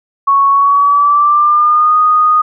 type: tone with pitch glide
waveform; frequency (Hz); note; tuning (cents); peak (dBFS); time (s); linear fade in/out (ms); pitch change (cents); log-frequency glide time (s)
sine; 1109 to 1237.6; C#6 to D#6; 0 to -10; -6; 0.27-2.42; 10; +190; 0.5-1.97
effects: none